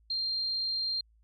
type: tone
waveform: sine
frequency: 4186 Hz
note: C8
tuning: in tune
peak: -29 dBFS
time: 0.1-1.01 s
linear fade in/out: 5 ms
effects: added 55 Hz sine -61 dBFS peak until 1.23 s